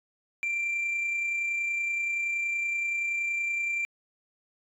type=tone with amplitude modulation; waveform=sine; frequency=2361 Hz; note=D7; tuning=9 cents sharp; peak=-23 dBFS; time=0.43-3.85 s; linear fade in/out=0 ms; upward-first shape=sine; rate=30.6 Hz; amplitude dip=35%; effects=tanh soft clip ceiling -25 dBFS